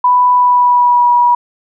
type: tone with pitch glide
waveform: sine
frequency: 991 to 967.8 Hz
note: B5 to B5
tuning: +6 to -35 cents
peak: -6 dBFS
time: 0.04-1.35 s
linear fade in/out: 5 ms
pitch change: -41 cents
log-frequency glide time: 0.32-1.09 s
effects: none